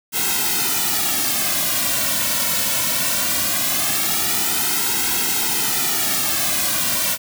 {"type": "noise with flanger", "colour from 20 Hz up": "white", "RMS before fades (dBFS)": -20, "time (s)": [0.12, 7.18], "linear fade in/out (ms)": 50, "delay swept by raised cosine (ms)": [1.7, 2.48], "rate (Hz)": 0.2, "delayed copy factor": -0.95, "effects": []}